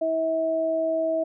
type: tone pair together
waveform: sine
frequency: 323 / 646 Hz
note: E4 / E5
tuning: -35 / -35 cents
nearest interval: octave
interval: 1200 cents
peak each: -30 / -22 dBFS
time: 0.01-1.24 s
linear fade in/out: 10 ms
effects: none